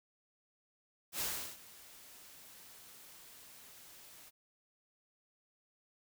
white noise with ADSR envelope, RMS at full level -36 dBFS, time 1.12-4.31 s, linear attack 85 ms, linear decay 360 ms, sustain -20 dB, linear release 31 ms, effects none

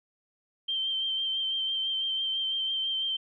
sine tone with vibrato, 3136 Hz, G7, in tune, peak -27 dBFS, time 0.68-3.17 s, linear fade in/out 10 ms, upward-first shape triangle, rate 6 Hz, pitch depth 26 cents each way, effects none

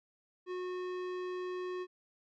sine tone with tanh clipping, 364.2 Hz, F#4, 27 cents flat, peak -38 dBFS, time 0.46-1.87 s, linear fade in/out 50 ms, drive 17 dB, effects MP3 96 kbps

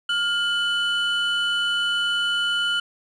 triangle tone pair together, 1410.6 / 2989 Hz, F6 / F#7, +17 / +17 cents, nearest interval octave + minor second, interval 1300 cents, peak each -21 dBFS, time 0.09-2.8 s, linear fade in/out 5 ms, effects tanh soft clip ceiling -12 dBFS + resampled to 22050 Hz

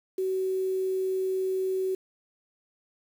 sine tone with quantisation, 377.3 Hz, F#4, 34 cents sharp, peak -25 dBFS, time 0.18-1.95 s, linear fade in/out 5 ms, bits 8, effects none

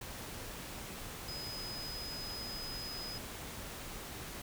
sine tone in noise, 5030 Hz, D#8, 18 cents sharp, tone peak -42 dBFS, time 1.28-3.18 s, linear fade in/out 5 ms, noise pink, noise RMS -45 dBFS, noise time 0.01-4.42 s, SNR 0 dB, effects none

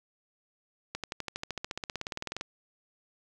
accelerating click train, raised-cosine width 0.2 ms, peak -17 dBFS, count 24, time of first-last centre 0.95-2.411 s, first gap 87 ms, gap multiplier 0.97, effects none

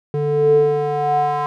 square tone with band-pass filter sweep, 146.83 Hz, D3, in tune, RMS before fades -17 dBFS, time 0.14-1.46 s, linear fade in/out 0 ms, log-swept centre 320 to 930 Hz, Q 5.9, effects none

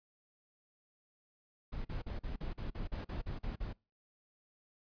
brown noise bursts, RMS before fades -39 dBFS, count 12, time 1.72-3.731 s, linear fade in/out 10 ms, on 130 ms, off 41 ms, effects noise-tail reverb RT60 0.3 s tail -25 dB re dry + resampled to 11025 Hz

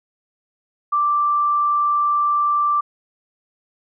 sine tone, 1174.7 Hz, D6, in tune, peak -15 dBFS, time 0.92-2.81 s, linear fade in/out 10 ms, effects none

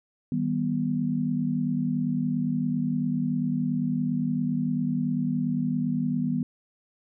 sine tone cluster, 157.3 / 194.4 / 244.7 Hz, D#3 / G3 / B3, +19 / -14 / -16 cents, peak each -29 / -30 / -26 dBFS, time 0.32-6.43 s, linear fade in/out 2 ms, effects none

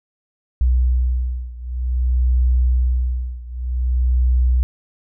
sine beating tone pair, 62 / 62.53 Hz, B1 / B1, +7 / +22 cents, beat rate 0.53 Hz, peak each -17 / -19 dBFS, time 0.61-4.63 s, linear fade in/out 0 ms, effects none

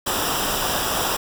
pink noise with comb filter, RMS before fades -23 dBFS, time 0.06-1.17 s, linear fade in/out 10 ms, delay 0.46 ms, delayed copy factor -0.7, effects none

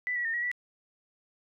sine tone with pitch steps, 1986 / 1932 / 1824 / 1911 / 1957 Hz, B6 / B6 / A#6 / A#6 / B6, +9 / -39 / -38 / +43 / -16 cents, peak -28 dBFS, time 0.07-0.515 s, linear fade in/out 0 ms, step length 89 ms, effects none

